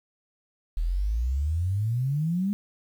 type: exponential sweep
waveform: sine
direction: up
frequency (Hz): 38.89 to 207.7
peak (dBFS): -23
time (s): 0.77-2.53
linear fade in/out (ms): 0
effects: 9-bit